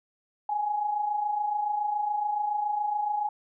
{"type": "tone pair together", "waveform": "sine", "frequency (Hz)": [810, 837.1], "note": ["G#5", "G#5"], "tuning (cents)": [-43, 13], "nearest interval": "minor second", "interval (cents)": 56, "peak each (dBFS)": [-34, -26], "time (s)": [0.49, 3.29], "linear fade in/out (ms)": 5, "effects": []}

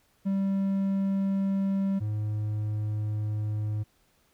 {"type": "tone pair in turn", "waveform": "triangle", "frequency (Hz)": [195, 106.2], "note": ["G3", "G#2"], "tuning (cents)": [-9, 39], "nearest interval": "major seventh", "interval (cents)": 1052, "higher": "first", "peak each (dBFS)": [-22, -25], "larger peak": "first", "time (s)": [[0.25, 2], [2, 3.84]], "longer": "second", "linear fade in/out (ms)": 20, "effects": ["pink hiss -67 dBFS RMS until 4.33 s"]}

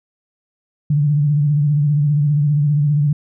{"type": "tone with vibrato", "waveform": "sine", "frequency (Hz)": 146.83, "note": "D3", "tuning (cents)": 0, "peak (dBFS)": -12, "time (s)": [0.9, 3.13], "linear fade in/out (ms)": 5, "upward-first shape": "sine", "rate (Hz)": 15, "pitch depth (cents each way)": 63, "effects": []}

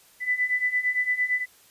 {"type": "beating tone pair", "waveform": "sine", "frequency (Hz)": [1989, 1997.8], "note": ["B6", "B6"], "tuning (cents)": [12, 19], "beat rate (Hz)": 8.8, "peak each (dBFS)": [-27, -24], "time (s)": [0.2, 1.46], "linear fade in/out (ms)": 50, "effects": ["white hiss -56 dBFS RMS until 1.7 s", "resampled to 32000 Hz"]}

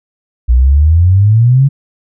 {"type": "exponential sweep", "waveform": "sine", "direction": "up", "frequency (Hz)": [58.27, 142], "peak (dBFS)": -4, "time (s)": [0.48, 1.69], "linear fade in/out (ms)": 20, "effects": []}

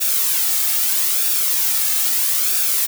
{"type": "noise with flanger", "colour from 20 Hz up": "blue", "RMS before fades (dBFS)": -18, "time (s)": [0, 2.87], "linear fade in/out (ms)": 20, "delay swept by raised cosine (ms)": [0.97, 2.07], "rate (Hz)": 0.78, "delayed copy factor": -0.5, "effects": []}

